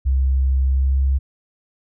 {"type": "tone with pitch glide", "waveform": "sine", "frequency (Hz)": [66.2, 67.24], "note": ["C2", "C2"], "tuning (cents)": [21, 48], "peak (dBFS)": -14, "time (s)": [0.05, 1.19], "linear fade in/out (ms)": 20, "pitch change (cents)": 27, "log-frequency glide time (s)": [0.65, 0.99], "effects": []}